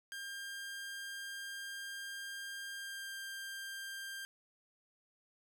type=tone with pitch glide; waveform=sawtooth; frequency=1600 to 1589.9 Hz; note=G6 to G6; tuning=+35 to +24 cents; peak=-39 dBFS; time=0.12-4.25 s; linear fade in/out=0 ms; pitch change=-11 cents; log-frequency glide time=2.76-3.15 s; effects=none